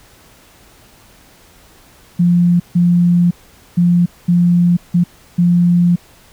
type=tone bursts at uneven times; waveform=sine; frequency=174.61 Hz; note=F3; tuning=in tune; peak=-8 dBFS; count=6; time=2.19-2.6 / 2.75-3.31 / 3.77-4.06 / 4.28-4.77 / 4.94-5.04 / 5.38-5.96 s; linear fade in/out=10 ms; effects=pink hiss -46 dBFS RMS until 6.32 s